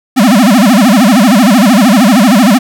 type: tone with vibrato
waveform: square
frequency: 225.6 Hz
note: A3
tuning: 44 cents sharp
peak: -4 dBFS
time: 0.16-2.59 s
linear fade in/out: 20 ms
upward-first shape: sine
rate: 13 Hz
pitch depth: 300 cents each way
effects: none